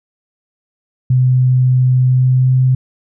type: tone with pitch glide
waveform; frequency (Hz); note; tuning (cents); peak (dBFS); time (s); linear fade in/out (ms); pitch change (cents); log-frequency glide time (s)
sine; 127.6 to 129.16; C3 to C3; -43 to -22; -8; 1.1-2.75; 5; +21; 2.03-2.59
effects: none